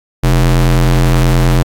square ring-modulated tone, 85.8 Hz, F2, 30 cents flat, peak -5 dBFS, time 0.23-1.63 s, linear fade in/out 10 ms, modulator 45.1 Hz, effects AAC 64 kbps

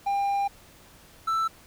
triangle tone pair in turn, 799 / 1325.6 Hz, G5 / E6, +33 / +9 cents, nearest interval major sixth, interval 876 cents, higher second, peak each -21 dBFS, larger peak neither, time 0.06-0.48 / 1.27-1.48 s, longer first, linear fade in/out 10 ms, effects pink hiss -53 dBFS RMS until 1.66 s

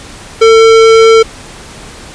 sine tone with hard clipping, 449.2 Hz, A4, 36 cents sharp, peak -3 dBFS, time 0.41-1.23 s, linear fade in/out 10 ms, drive 18 dB, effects pink hiss -30 dBFS RMS until 2.14 s + resampled to 22050 Hz

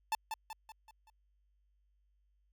45% pulse tone with echo, 880 Hz, A5, in tune, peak -30 dBFS, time 0.12-0.15 s, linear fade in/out 2 ms, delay 190 ms, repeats 5, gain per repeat -6 dB, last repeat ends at 1.1 s, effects added 50 Hz sine -70 dBFS peak until 2.52 s

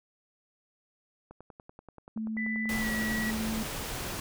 click train, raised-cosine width 1 ms, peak -33 dBFS, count 22, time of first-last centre 1.31-3.329 s, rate 10.4 Hz
sine tone, 220 Hz, A3, in tune, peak -31 dBFS, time 2.16-3.63 s, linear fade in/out 5 ms
sine tone with pitch glide, 1990 to 1931.1 Hz, B6 to B6, +13 to -39 cents, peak -32 dBFS, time 2.37-3.31 s, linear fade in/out 5 ms, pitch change -52 cents, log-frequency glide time 2.79-2.86 s
pink noise, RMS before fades -36 dBFS, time 2.69-4.2 s, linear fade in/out 2 ms
effects none

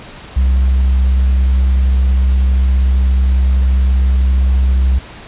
triangle tone with tanh clipping, 65 Hz, C2, 11 cents flat, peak -9 dBFS, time 0.36-4.99 s, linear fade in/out 10 ms, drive 7 dB, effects pink hiss -34 dBFS RMS until 5.27 s + resampled to 8000 Hz

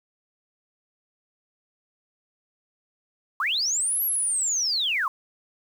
sine linear two-way sweep, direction up then down, 997 to 11840 to 997 Hz, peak -22 dBFS, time 3.4-5.08 s, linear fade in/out 2 ms, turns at 4.03 s, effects 8-bit

